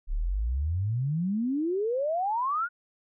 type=exponential sweep; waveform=sine; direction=up; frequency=32.7 to 1480 Hz; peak=-25 dBFS; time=0.07-2.69 s; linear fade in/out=50 ms; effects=none